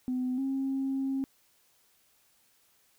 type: tone pair in turn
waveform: sine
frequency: 253.3 / 269.1 Hz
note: B3 / C4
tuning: +44 / +49 cents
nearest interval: minor second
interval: 105 cents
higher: second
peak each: -27 dBFS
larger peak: neither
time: 0.08-0.38 / 0.38-1.24 s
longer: second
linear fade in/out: 0 ms
effects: tanh soft clip ceiling -24 dBFS + white hiss -67 dBFS RMS until 2.98 s